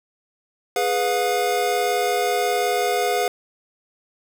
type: chord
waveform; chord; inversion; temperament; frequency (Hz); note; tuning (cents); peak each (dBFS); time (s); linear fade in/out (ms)
square; F diminished; first; equal with one note detuned; 415.3 / 493.9 / 714; Ab4 / Cb5 / F5; 0 / 0 / +38; -25 / -25 / -23; 0.76-3.28; 2
effects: none